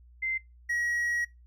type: tone pair in turn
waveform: sine / triangle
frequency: 2078 / 1906.5 Hz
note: C7 / A#6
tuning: -12 / +38 cents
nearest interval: minor second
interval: 150 cents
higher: first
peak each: -28 / -25 dBFS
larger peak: second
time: 0.22-0.38 / 0.69-1.25 s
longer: second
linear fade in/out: 10 ms
effects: noise-tail reverb RT60 0.2 s tail -23 dB re dry + added 60 Hz sine -52 dBFS peak until 1.46 s